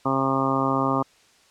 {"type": "harmonic tone", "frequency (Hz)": 134.7, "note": "C#3", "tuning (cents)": -49, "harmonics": [1, 2, 3, 4, 5, 6, 7, 8, 9], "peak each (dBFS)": [-30, -25, -31, -30, -31, -31, -30, -28, -27], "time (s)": [0.05, 1.03], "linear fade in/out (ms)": 10, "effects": ["white hiss -57 dBFS RMS until 1.5 s", "low-pass 7000 Hz 12 dB/octave"]}